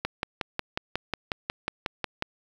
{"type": "click train", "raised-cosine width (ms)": 0.3, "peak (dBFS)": -11, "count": 13, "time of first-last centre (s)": [0.05, 2.224], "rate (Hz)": 5.52, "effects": ["7-bit"]}